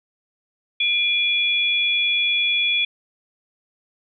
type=tone pair together; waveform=sine; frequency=2400 / 3389 Hz; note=D7 / G#7; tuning=+37 / +34 cents; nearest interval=tritone; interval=597 cents; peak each=-20 dBFS; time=0.8-2.85 s; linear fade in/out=5 ms; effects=none